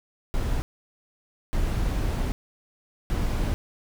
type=noise bursts at uneven times; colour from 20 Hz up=brown; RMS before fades=-25 dBFS; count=3; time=0.34-0.62 / 1.53-2.32 / 3.1-3.54 s; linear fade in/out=0 ms; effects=none